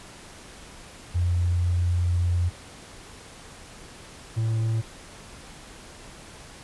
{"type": "tone pair in turn", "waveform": ["sine", "triangle"], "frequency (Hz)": [87.8, 112.01], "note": ["F2", "A2"], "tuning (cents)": [10, 31], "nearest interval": "major third", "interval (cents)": 421, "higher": "second", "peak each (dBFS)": -20, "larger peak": "neither", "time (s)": [[1.14, 2.5], [4.36, 4.82]], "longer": "first", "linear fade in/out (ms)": 20, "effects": ["pink hiss -45 dBFS RMS until 6.63 s", "resampled to 24000 Hz"]}